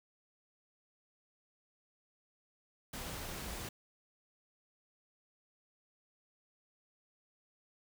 pink noise, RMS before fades -43 dBFS, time 2.93-3.69 s, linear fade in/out 5 ms, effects none

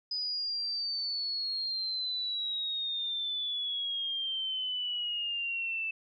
sine exponential sweep, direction down, 5000 to 2637 Hz, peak -31 dBFS, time 0.11-5.91 s, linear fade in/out 5 ms, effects none

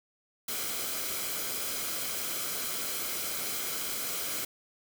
white noise with comb filter, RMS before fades -34 dBFS, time 0.48-4.45 s, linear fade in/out 5 ms, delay 1.1 ms, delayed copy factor -0.5, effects none

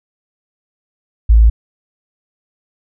sine tone, 55.4 Hz, A1, 13 cents sharp, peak -4 dBFS, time 1.29-1.5 s, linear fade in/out 10 ms, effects none

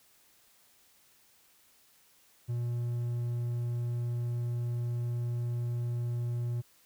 triangle tone, 119.8 Hz, A#2, 48 cents sharp, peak -28 dBFS, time 2.48-6.62 s, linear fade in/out 20 ms, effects white hiss -64 dBFS RMS until 6.85 s

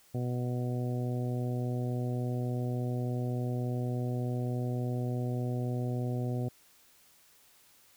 harmonic tone, 123.47 Hz, B2, in tune, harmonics 1 / 2 / 3 / 4 / 5 / 6, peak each -31 / -37 / -41 / -43 / -45 / -47 dBFS, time 0.14-6.49 s, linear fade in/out 10 ms, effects white hiss -62 dBFS RMS until 7.96 s

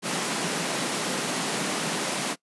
pink high-pass noise, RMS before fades -28 dBFS, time 0.02-2.36 s, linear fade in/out 50 ms, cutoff 150 Hz, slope 48 dB/octave, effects noise-tail reverb RT60 0.1 s tail -21 dB re dry + resampled to 24000 Hz

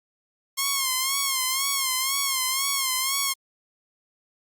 5% pulse tone with vibrato, 1071 Hz, C6, 40 cents sharp, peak -11 dBFS, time 0.57-3.34 s, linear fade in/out 20 ms, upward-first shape sine, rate 2 Hz, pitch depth 74 cents each way, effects Opus 48 kbps

